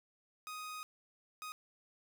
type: tone bursts at uneven times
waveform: sawtooth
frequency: 1249 Hz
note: D#6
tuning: 6 cents sharp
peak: -39 dBFS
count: 2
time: 0.47-0.83 / 1.42-1.52 s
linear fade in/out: 0 ms
effects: 11-bit